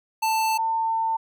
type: tone pair in turn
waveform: square / sine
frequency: 885 / 898.9 Hz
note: A5 / A5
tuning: +10 / +37 cents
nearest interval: unison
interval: 27 cents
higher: second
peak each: -21 dBFS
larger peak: neither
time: 0.22-0.58 / 0.58-1.17 s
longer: second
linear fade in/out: 10 ms
effects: none